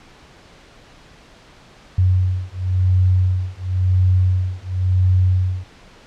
sine beating tone pair, 91.7 / 92.65 Hz, F#2 / F#2, -15 / +3 cents, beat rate 0.95 Hz, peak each -17 dBFS, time 1.98-5.64 s, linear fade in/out 5 ms, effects pink hiss -46 dBFS RMS until 6.06 s + low-pass 5000 Hz 12 dB/octave

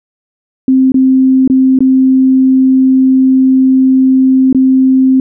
sine tone with dropouts, 262 Hz, C4, 2 cents sharp, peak -4 dBFS, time 0.68-5.2 s, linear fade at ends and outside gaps 2 ms, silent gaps 0.92-0.943 / 1.477-1.499 / 1.789-1.805 / 4.528-4.547 s, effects none

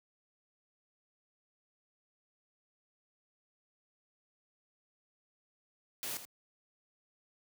white noise with echo, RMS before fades -39 dBFS, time 6.03-6.17 s, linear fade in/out 0 ms, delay 81 ms, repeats 1, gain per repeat -10 dB, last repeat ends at 6.251 s, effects high-pass 80 Hz 12 dB/octave

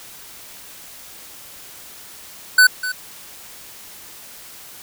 square tone with echo, 1500 Hz, F#6, 23 cents sharp, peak -8 dBFS, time 2.58-2.67 s, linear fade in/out 5 ms, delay 250 ms, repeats 1, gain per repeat -14 dB, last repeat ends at 2.92 s, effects white hiss -40 dBFS RMS until 4.82 s

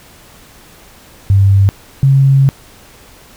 sine tone pair in turn, 98.1 / 136.19 Hz, G2 / C#3, +2 / -30 cents, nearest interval tritone, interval 568 cents, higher second, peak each -5 dBFS, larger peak neither, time 1.3-1.69 / 2.03-2.49 s, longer second, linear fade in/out 0 ms, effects pink hiss -41 dBFS RMS until 3.36 s

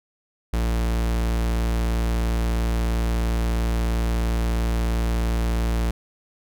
45% pulse tone, 57 Hz, A#1, 38 cents flat, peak -20 dBFS, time 0.53-5.91 s, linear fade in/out 5 ms, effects none

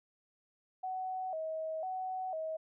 sine tone with vibrato, 690 Hz, F5, 21 cents flat, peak -35 dBFS, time 0.83-2.57 s, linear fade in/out 10 ms, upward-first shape square, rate 1 Hz, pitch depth 140 cents each way, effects none

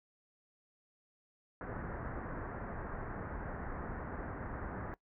pink low-pass noise, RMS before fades -42 dBFS, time 1.61-4.94 s, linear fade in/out 0 ms, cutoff 1800 Hz, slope 48 dB/octave, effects noise-tail reverb RT60 0.1 s tail -20 dB re dry

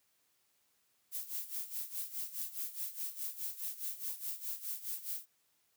violet noise with tremolo, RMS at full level -38 dBFS, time 1.11-5.26 s, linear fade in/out 50 ms, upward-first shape sine, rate 4.8 Hz, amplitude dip 80%, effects white hiss -75 dBFS RMS until 5.76 s + high-pass 60 Hz 12 dB/octave

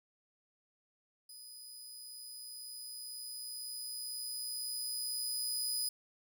20% pulse tone with level ramp, 4981 Hz, D#8, 1 cent sharp, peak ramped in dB -44 to -27 dBFS, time 1.29-5.89 s, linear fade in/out 5 ms, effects none

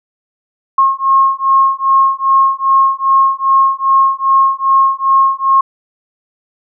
sine beating tone pair, 1078 / 1080.5 Hz, C#6 / C#6, -49 / -45 cents, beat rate 2.5 Hz, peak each -11 dBFS, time 0.78-5.61 s, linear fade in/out 5 ms, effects none

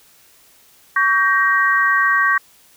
sine chord, G diminished, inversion second, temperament just, 1128.9 / 1568 / 1881.6 Hz, Db6 / G6 / Bb6, +31 / 0 / +16 cents, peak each -17 dBFS, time 0.96-2.38 s, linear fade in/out 5 ms, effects white hiss -51 dBFS RMS until 2.76 s

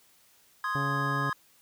triangle chord, Ab major, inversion first, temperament equal, 1046.5 / 1244.5 / 1661.2 Hz, C6 / Eb6 / Ab6, 0 / 0 / 0 cents, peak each -31 dBFS, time 0.64-1.33 s, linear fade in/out 2 ms
harmonic tone, 139.8 Hz, C#3, 15 cents sharp, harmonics 1 / 2 / 3 / 4 / 5 / 6, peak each -31 / -37 / -41 / -43 / -45 / -47 dBFS, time 0.75-1.3 s, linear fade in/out 2 ms
effects white hiss -62 dBFS RMS until 1.61 s

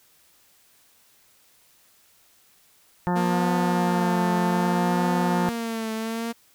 harmonic tone, 177.7 Hz, F3, 30 cents sharp, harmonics 1 / 2 / 3 / 4 / 5 / 6 / 7 / 8 / 9 / 10, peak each -23 / -30 / -34 / -33 / -27 / -38 / -38 / -41 / -44 / -40 dBFS, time 3.07-5.49 s, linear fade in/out 0 ms
sawtooth tone with vibrato, 233.1 Hz, A#3, in tune, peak -23 dBFS, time 3.15-6.33 s, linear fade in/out 20 ms, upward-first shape triangle, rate 0.63 Hz, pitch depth 100 cents each way
effects white hiss -59 dBFS RMS until 6.54 s

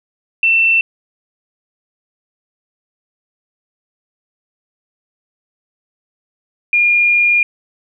sine tone pair in turn, 2683 / 2418 Hz, E7 / D7, +30 / +50 cents, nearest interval major second, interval 180 cents, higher first, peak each -9 dBFS, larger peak neither, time 0.43-0.81 / 6.73-7.43 s, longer second, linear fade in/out 2 ms, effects none

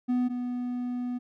triangle tone pair in turn, 248.3 / 246.4 Hz, B3 / B3, +9 / -4 cents, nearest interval unison, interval 13 cents, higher first, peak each -21 / -27 dBFS, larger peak first, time 0.08-0.29 / 0.29-1.19 s, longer second, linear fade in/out 20 ms, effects none

